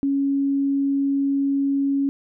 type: tone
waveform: sine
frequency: 277.2 Hz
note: C#4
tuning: in tune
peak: -18 dBFS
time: 0.03-2.09 s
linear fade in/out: 0 ms
effects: none